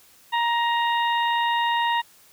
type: harmonic tone with a mistuned harmonic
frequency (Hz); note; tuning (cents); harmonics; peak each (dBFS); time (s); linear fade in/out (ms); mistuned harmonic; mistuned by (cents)
939; A#5; +12; 1 / 2 / 3 / 4; -21 / -27 / -31 / -33; 0.32-2.02; 20; 4; -19
effects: white hiss -54 dBFS RMS until 2.32 s